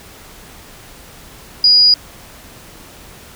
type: tone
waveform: sine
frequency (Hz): 4900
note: D#8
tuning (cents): -27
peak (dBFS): -6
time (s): 1.64-1.94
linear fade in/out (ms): 2
effects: pink hiss -39 dBFS RMS until 3.35 s